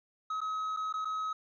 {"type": "tone with dropouts", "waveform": "triangle", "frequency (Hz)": 1276, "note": "D#6", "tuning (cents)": 43, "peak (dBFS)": -30, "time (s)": [0.3, 1.33], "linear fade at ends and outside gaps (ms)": 5, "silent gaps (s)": [[0.406, 0.414], [0.765, 0.77], [0.927, 0.938], [1.048, 1.053]], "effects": ["resampled to 16000 Hz", "12-bit"]}